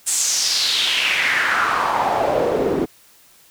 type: noise with band-pass filter sweep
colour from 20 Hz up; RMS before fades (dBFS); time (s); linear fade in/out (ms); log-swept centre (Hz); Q
pink; -19; 0.06-2.86; 20; 8300 to 330; 3.6
effects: white hiss -51 dBFS RMS until 3.5 s